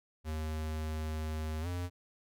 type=tone with pitch glide; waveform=square; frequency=78.1 to 88.68 Hz; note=D#2 to F2; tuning=+7 to +27 cents; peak=-35 dBFS; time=0.24-1.9 s; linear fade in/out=50 ms; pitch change=+220 cents; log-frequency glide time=1.61-1.67 s; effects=none